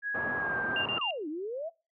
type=tone with pitch glide; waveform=sine; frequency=1661.2 to 1581.6 Hz; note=G#6 to G6; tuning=0 to +15 cents; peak=-30 dBFS; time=0.02-0.86 s; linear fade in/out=50 ms; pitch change=-85 cents; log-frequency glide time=0.37-0.58 s
type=low-pass noise; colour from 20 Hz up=white; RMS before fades=-37 dBFS; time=0.14-0.99 s; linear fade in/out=10 ms; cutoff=1200 Hz; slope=24 dB/octave
type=tone bursts; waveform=sine; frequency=2794 Hz; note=F7; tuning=in tune; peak=-29 dBFS; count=3; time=0.76-1.108 s; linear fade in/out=2 ms; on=96 ms; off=30 ms
type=exponential two-way sweep; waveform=sine; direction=down then up; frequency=1480 to 289.6 to 691 Hz; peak=-33 dBFS; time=0.96-1.7 s; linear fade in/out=20 ms; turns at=1.28 s
effects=noise-tail reverb RT60 0.3 s tail -24 dB re dry + high-pass 100 Hz 12 dB/octave